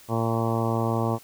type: harmonic tone with a mistuned harmonic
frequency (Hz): 114.3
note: A#2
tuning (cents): -34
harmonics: 1 / 2 / 3 / 4 / 5 / 6 / 7 / 8 / 9 / 10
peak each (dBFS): -26 / -29 / -31 / -32 / -33 / -34 / -34 / -35 / -36 / -36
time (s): 0.08-1.19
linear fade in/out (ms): 50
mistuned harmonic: 10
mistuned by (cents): -16
effects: white hiss -51 dBFS RMS until 1.23 s